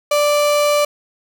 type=tone; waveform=35% pulse; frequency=587.3 Hz; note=D5; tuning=in tune; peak=-11 dBFS; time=0.11-0.85 s; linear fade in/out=5 ms; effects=none